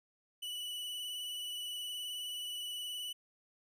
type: tone with vibrato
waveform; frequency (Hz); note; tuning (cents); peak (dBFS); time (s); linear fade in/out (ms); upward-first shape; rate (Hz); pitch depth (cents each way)
45% pulse; 2960; F#7; 0; -39; 0.42-3.13; 10; sine; 19; 22
effects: none